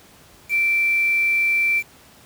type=tone with quantisation; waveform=sine; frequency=2343 Hz; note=D7; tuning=5 cents flat; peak=-16 dBFS; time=0.49-1.83 s; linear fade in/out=50 ms; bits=6; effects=pink hiss -49 dBFS RMS until 2.25 s + high-pass 60 Hz 12 dB/octave